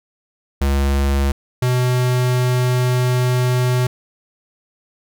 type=tone pair in turn; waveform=square; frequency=69.2 / 125.38 Hz; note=C#2 / B2; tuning=-2 / +27 cents; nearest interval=minor seventh; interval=1029 cents; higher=second; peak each=-15 dBFS; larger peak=neither; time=0.61-1.32 / 1.62-3.87 s; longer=second; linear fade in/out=5 ms; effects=none